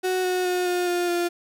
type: tone with pitch steps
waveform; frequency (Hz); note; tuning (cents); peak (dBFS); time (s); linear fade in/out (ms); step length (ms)
35% pulse; 370 / 365.5 / 361.1 / 356.8 / 352.5 / 348.2; F#4 / F#4 / F#4 / F4 / F4 / F4; 0 / -21 / -42 / +37 / +16 / -5; -20; 0.03-1.29; 20; 210
effects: none